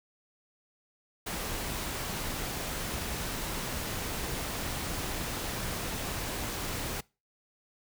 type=noise; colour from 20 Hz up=pink; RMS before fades=-35 dBFS; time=1.26-7.01 s; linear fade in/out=10 ms; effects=noise-tail reverb RT60 0.3 s tail -24 dB re dry